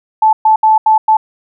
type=tone bursts at uneven times; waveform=sine; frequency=872 Hz; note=A5; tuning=16 cents flat; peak=-5 dBFS; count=5; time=0.22-0.33 / 0.45-0.56 / 0.63-0.78 / 0.86-0.98 / 1.08-1.17 s; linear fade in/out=5 ms; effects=none